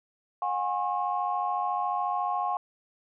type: tone cluster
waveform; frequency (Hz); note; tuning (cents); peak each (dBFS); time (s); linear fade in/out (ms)
sine; 721 / 815 / 1080; F#5 / G#5 / C#6; -45 / -33 / -45; -30; 0.42-2.57; 2
effects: tanh soft clip ceiling -16 dBFS